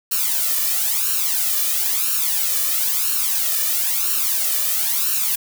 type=noise with flanger; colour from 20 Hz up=blue; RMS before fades=-20 dBFS; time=0.11-5.36 s; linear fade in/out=10 ms; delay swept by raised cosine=0.71 to 1.71 ms; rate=1 Hz; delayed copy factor=+0.95; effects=none